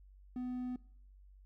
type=tone; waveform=triangle; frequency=250 Hz; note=B3; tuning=21 cents sharp; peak=-35 dBFS; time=0.36-0.76 s; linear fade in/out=2 ms; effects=noise-tail reverb RT60 0.6 s tail -22 dB re dry + added 48 Hz sine -56 dBFS peak until 1.45 s